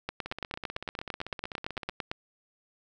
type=two click trains; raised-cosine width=0.3 ms; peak=-21 / -16 dBFS; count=27 / 19; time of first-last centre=0.26-1.895 / 0.09-2.115 s; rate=15.9 / 8.89 Hz; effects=none